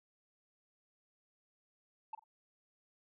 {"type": "tone with echo", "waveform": "sine", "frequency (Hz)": 880, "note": "A5", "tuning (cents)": 0, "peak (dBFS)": -36, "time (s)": [2.13, 2.15], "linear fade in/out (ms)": 5, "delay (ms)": 45, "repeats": 2, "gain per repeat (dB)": -15, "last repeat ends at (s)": 2.24, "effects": ["tanh soft clip ceiling -37 dBFS"]}